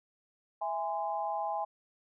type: chord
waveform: sine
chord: E augmented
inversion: none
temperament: just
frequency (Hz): 659.3 / 824.1 / 1030.1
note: E5 / G#5 / B#5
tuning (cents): 0 / -14 / -27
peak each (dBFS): -37 / -33 / -39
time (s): 0.61-1.65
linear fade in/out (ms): 10
effects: none